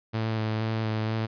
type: tone with vibrato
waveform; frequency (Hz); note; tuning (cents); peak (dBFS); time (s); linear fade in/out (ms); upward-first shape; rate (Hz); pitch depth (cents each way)
sawtooth; 110.3; A2; +5; -22; 0.13-1.27; 20; square; 2.1; 15
effects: resampled to 11025 Hz